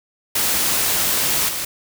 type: noise with level steps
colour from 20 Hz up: white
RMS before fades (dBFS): -19 / -25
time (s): 0.35-1.65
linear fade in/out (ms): 5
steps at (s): 1.48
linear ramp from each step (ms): 10
effects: none